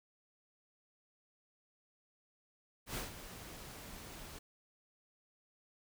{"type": "noise with ADSR envelope", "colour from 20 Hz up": "pink", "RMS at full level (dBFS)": -39, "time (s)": [2.86, 4.39], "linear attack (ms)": 99, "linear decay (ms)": 140, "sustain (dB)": -11, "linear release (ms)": 8, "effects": []}